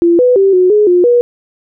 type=tone with pitch steps; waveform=sine; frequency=341.5 / 496.9 / 389.9 / 365.7 / 420 / 355.7 / 482.9 Hz; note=F4 / B4 / G4 / F#4 / G#4 / F4 / B4; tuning=-39 / +11 / -9 / -20 / +19 / +32 / -39 cents; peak=-5 dBFS; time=0.02-1.21 s; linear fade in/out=0 ms; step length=170 ms; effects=none